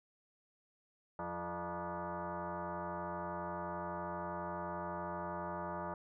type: tone with frequency modulation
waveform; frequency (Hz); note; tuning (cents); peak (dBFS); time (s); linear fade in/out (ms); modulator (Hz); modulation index
sine; 175.5; F3; +9; -38; 1.19-5.94; 2; 259; 4.3
effects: none